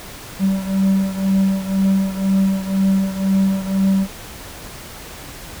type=beating tone pair; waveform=triangle; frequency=192.5 / 194.5 Hz; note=G3 / G3; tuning=-31 / -13 cents; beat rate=2 Hz; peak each=-14 / -18 dBFS; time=0.39-4.08 s; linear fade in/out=50 ms; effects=pink hiss -35 dBFS RMS until 5.6 s